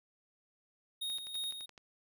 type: tone with tremolo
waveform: square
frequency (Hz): 3729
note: A#7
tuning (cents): 0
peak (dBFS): -36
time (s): 1.01-1.66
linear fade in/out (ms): 10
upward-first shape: square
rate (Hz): 3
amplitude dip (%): 55
type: click train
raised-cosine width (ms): 0.2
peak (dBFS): -35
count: 9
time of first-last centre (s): 1.1-1.778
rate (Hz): 11.8
effects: none